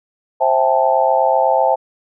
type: chord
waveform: sine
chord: A minor seventh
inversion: first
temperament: just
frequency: 528 / 660 / 792 / 880 Hz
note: C5 / E5 / G5 / A5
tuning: +16 / +2 / +18 / 0 cents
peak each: -17 dBFS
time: 0.4-1.76 s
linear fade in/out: 20 ms
effects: none